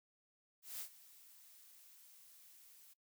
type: noise with ADSR envelope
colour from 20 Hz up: blue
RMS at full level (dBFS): -44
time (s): 0.62-2.94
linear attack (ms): 180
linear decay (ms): 87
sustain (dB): -18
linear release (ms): 15
effects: noise-tail reverb RT60 0.1 s tail -22 dB re dry